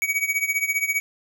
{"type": "tone with tremolo", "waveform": "square", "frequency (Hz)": 2260, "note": "C#7", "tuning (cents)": 33, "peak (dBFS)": -18, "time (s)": [0.02, 1], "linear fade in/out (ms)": 0, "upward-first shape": "triangle", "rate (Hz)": 15, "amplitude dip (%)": 90, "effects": []}